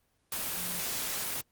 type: tone in noise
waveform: sine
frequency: 177.8 Hz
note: F3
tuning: 31 cents sharp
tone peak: -44 dBFS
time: 0.57-0.8 s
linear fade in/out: 2 ms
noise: white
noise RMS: -34 dBFS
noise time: 0.32-1.41 s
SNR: -13 dB
effects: pink hiss -73 dBFS RMS until 1.51 s + Opus 24 kbps